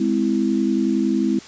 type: chord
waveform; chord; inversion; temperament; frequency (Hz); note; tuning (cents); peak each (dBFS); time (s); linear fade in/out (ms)
sine; Ab augmented; none; equal with one note detuned; 207.7 / 258.2 / 329.6; Ab3 / C4 / E4; 0 / -23 / 0; -21; 0-1.39; 5
effects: white hiss -41 dBFS RMS until 1.47 s + resampled to 16000 Hz